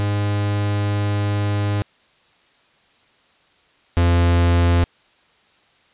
45% pulse tone pair in turn, 102.5 / 86.19 Hz, G#2 / F2, -22 / -22 cents, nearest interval minor third, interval 300 cents, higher first, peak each -18 / -13 dBFS, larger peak second, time 0-1.82 / 3.97-4.84 s, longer first, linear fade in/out 0 ms, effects white hiss -57 dBFS RMS until 5.93 s + resampled to 8000 Hz

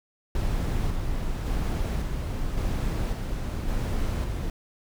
brown noise with tremolo, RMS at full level -26 dBFS, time 0.35-4.5 s, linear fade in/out 2 ms, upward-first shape square, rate 0.9 Hz, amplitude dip 30%, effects none

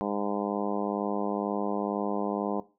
harmonic tone, 102.1 Hz, G#2, 29 cents flat, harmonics 2 / 3 / 4 / 5 / 6 / 7 / 8 / 9 / 10, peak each -33 / -35 / -36 / -37 / -38 / -38 / -39 / -40 / -40 dBFS, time 0.01-2.6 s, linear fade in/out 0 ms, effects noise-tail reverb RT60 0.3 s tail -18 dB re dry

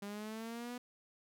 sawtooth linear sweep, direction up, 200 to 247.5 Hz, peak -38 dBFS, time 0.02-0.78 s, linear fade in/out 5 ms, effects none

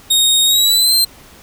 sawtooth tone with pitch glide, 3729 to 4138 Hz, A#7 to C8, 0 to -20 cents, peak -7 dBFS, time 0.1-1.05 s, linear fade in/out 10 ms, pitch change +180 cents, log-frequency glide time 0.45-0.94 s, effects pink hiss -42 dBFS RMS until 1.42 s

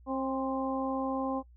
harmonic tone with a mistuned harmonic, 266.4 Hz, C4, 31 cents sharp, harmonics 1 / 2 / 3 / 4, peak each -32 / -35 / -37 / -38 dBFS, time 0.06-1.43 s, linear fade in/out 50 ms, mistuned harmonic 4, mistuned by -32 cents, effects noise-tail reverb RT60 0.1 s tail -22 dB re dry + added 60 Hz sine -53 dBFS peak until 1.56 s

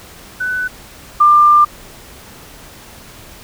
sine tone pair in turn, 1498 / 1193.1 Hz, F#6 / D6, +21 / +27 cents, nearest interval major third, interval 394 cents, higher first, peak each -16 / -5 dBFS, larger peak second, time 0.4-0.68 / 1.2-1.65 s, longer second, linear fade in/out 10 ms, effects pink hiss -38 dBFS RMS until 3.43 s

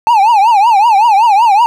triangle tone with vibrato, 864 Hz, A5, 32 cents flat, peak -3 dBFS, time 0.07-1.66 s, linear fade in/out 0 ms, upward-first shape triangle, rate 5.3 Hz, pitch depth 220 cents each way, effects none

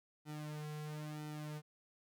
sawtooth tone with flanger, 151.4 Hz, D#3, 47 cents flat, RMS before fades -45 dBFS, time 0.25-1.62 s, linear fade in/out 50 ms, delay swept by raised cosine 1.8 to 3.4 ms, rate 1 Hz, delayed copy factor -0.85, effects none

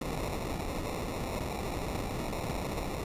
pink noise with sample-and-hold, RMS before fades -35 dBFS, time 0.01-3.04 s, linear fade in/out 5 ms, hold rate 1575 Hz, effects resampled to 32000 Hz

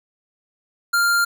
square tone, 1396.9 Hz, F6, in tune, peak -16 dBFS, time 0.93-1.25 s, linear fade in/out 10 ms, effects none

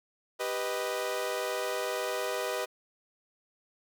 sawtooth chord, G augmented, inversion none, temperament equal, 392 / 493.9 / 622.3 Hz, G4 / B4 / D#5, 0 / 0 / 0 cents, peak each -33 / -30 / -31 dBFS, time 0.39-2.66 s, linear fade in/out 20 ms, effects none

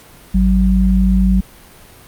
sine tone pair together, 52.9 / 188.5 Hz, G#1 / F#3, +33 / +32 cents, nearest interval octave + minor seventh, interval 2199 cents, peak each -12 / -12 dBFS, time 0.34-1.41 s, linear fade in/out 10 ms, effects pink hiss -42 dBFS RMS until 2.07 s + Opus 48 kbps

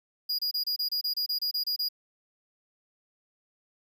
square tone bursts, 4876 Hz, D#8, 36 cents flat, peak -27 dBFS, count 13, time 0.29-1.888 s, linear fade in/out 10 ms, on 98 ms, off 27 ms, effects none

